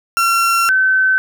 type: tone pair in turn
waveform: 35% pulse / sine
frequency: 1363 / 1529.9 Hz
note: F6 / G6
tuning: -43 / -43 cents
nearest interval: major second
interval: 200 cents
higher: second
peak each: -10 dBFS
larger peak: neither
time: 0.17-0.69 / 0.69-1.18 s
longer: first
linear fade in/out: 0 ms
effects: none